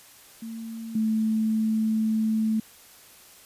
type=tone pair in turn; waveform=sine; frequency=226.3 / 219.6 Hz; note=A3 / A3; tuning=+49 / -3 cents; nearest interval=minor second; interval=52 cents; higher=first; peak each=-33 / -21 dBFS; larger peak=second; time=0.42-0.95 / 0.95-2.6 s; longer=second; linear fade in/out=5 ms; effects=white hiss -51 dBFS RMS until 3.45 s + resampled to 32000 Hz